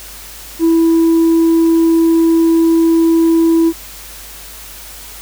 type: tone with tanh clipping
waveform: sine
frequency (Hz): 329.6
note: E4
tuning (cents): 0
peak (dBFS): -8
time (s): 0.59-3.73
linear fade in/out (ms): 50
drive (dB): 1
effects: added 50 Hz sine -38 dBFS peak until 5.21 s + white hiss -33 dBFS RMS until 5.21 s